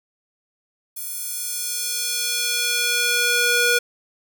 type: tone with high-pass filter sweep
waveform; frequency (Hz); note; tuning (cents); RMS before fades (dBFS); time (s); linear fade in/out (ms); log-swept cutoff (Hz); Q
square; 481.6; B4; -44; -22; 0.96-3.79; 10; 12000 to 970; 0.77
effects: none